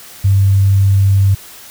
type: tone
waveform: sine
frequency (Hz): 98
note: G2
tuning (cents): 0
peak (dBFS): -7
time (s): 0.24-1.35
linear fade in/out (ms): 10
effects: white hiss -36 dBFS RMS until 1.7 s